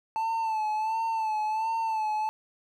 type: tone with vibrato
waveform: triangle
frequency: 880 Hz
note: A5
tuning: in tune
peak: -24 dBFS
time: 0.16-2.29 s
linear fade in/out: 0 ms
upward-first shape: sine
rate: 1.4 Hz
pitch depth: 52 cents each way
effects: none